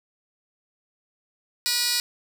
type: tone with high-pass filter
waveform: 15% pulse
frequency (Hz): 484.6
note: B4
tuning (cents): -33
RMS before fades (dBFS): -24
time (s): 1.66-2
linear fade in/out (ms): 0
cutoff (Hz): 3800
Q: 1.8
effects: none